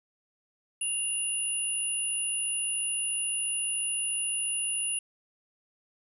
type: tone pair together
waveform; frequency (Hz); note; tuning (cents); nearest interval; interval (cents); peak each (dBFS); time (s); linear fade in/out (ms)
sine; 2794 / 9957; F7 / D#9; 0 / 0; octave + minor seventh; 2200; -33 / -29; 0.81-4.99; 5
effects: none